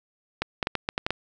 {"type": "clicks", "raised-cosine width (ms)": 0.3, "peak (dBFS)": -9, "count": 8, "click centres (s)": [0.42, 0.628, 0.671, 0.753, 0.889, 0.979, 1.065, 1.106], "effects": []}